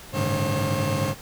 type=tone cluster; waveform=30% pulse; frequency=99.1 / 109 / 141.2 / 154.4 / 536 Hz; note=G2 / A2 / C#3 / D#3 / C5; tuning=+19 / -16 / +32 / -13 / +42 cents; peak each=-26 / -27 / -26 / -28 / -25 dBFS; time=0.12-1.15 s; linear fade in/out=50 ms; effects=pink hiss -43 dBFS RMS until 1.21 s